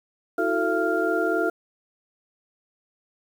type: tone cluster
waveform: sine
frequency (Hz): 323.9 / 367.4 / 445.2 / 678 / 1396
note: E4 / F#4 / A4 / E5 / F6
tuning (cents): -30 / -12 / +20 / +49 / -1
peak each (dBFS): -27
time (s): 0.38-1.5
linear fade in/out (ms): 5
effects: 8-bit